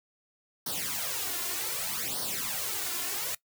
white noise with flanger, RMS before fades -33 dBFS, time 0.66-3.35 s, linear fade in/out 5 ms, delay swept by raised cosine 0.2 to 2.9 ms, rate 0.65 Hz, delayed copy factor +0.8, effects noise-tail reverb RT60 0.1 s tail -20 dB re dry + high-pass 100 Hz 12 dB/octave

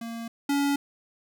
square tone pair in turn, 230.4 / 282.6 Hz, A#3 / C#4, -20 / +34 cents, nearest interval major third, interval 354 cents, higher second, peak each -34 / -23 dBFS, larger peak second, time 0.01-0.28 / 0.49-0.76 s, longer neither, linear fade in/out 5 ms, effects none

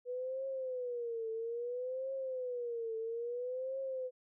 sine tone with vibrato, 489.6 Hz, B4, 15 cents flat, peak -36 dBFS, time 0.05-4.11 s, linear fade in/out 50 ms, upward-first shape triangle, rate 0.6 Hz, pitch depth 170 cents each way, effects none

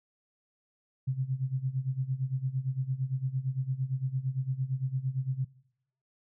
sine tone with tremolo, 131.6 Hz, C3, 10 cents sharp, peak -25 dBFS, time 1.07-5.45 s, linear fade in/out 10 ms, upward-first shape sine, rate 8.8 Hz, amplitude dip 80%, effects noise-tail reverb RT60 0.8 s tail -23 dB re dry

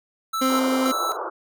square tone with tremolo, 1318.5 Hz, E6, in tune, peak -24 dBFS, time 0.33-1.17 s, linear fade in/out 10 ms, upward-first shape square, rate 1.9 Hz, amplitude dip 80%
30% pulse tone, 261.6 Hz, C4, in tune, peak -17 dBFS, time 0.41-0.92 s, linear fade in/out 10 ms
white band-pass noise, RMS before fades -30 dBFS, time 0.49-1.3 s, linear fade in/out 10 ms, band 330 to 1400 Hz, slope 96 dB/octave
effects none

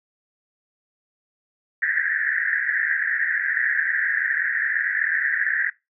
white band-pass noise, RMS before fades -23 dBFS, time 1.82-5.7 s, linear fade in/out 2 ms, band 1600 to 1900 Hz, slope 96 dB/octave, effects noise-tail reverb RT60 0.2 s tail -19 dB re dry

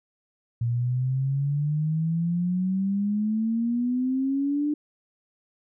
sine exponential sweep, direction up, 116.4 to 299.7 Hz, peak -22 dBFS, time 0.61-4.74 s, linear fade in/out 5 ms, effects none

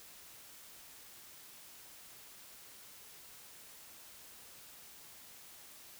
silence, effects white hiss -55 dBFS RMS until 5.99 s

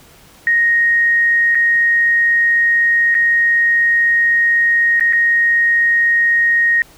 sine tone with dropouts, 1868 Hz, A#6, 3 cents sharp, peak -10 dBFS, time 0.47-6.82 s, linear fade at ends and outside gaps 1 ms, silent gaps 1.548-1.553 / 3.144-3.15 / 4.997-5.008 / 5.126-5.132 s, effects pink hiss -45 dBFS RMS until 6.97 s

